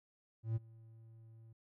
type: tone with ADSR envelope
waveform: triangle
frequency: 112.8 Hz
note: A2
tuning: 44 cents sharp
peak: -29 dBFS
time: 0.43-1.53 s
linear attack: 130 ms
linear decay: 24 ms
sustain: -24 dB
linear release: 6 ms
effects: none